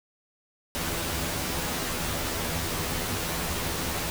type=noise with comb filter; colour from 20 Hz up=pink; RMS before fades=-30 dBFS; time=0.75-4.1 s; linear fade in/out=0 ms; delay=12 ms; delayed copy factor=+0.75; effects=none